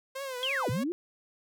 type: tone with vibrato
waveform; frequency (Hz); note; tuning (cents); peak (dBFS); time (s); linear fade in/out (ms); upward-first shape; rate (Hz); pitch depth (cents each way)
sawtooth; 523.3; C5; 0; -31; 0.15-0.84; 10; triangle; 3.3; 120
type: linear two-way sweep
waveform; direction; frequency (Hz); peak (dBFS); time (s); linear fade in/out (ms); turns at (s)
sine; down then up; 3373 to 98 to 367.1; -28; 0.43-0.92; 0; 0.7
effects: none